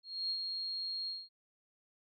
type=tone with ADSR envelope; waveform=sine; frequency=4259 Hz; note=C8; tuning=30 cents sharp; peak=-32 dBFS; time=0.03-1.29 s; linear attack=270 ms; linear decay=68 ms; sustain=-4 dB; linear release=210 ms; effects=none